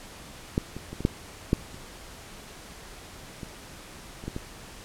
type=clicks; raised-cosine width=3 ms; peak=-10 / -23 / -23 / -21 / -7 / -7 / -30 / -23 / -27 / -19 / -19 dBFS; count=11; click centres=0.579 / 0.766 / 0.93 / 1.006 / 1.051 / 1.531 / 1.744 / 3.432 / 4.239 / 4.28 / 4.364 s; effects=pink hiss -45 dBFS RMS until 4.84 s + low-pass 11000 Hz 12 dB/octave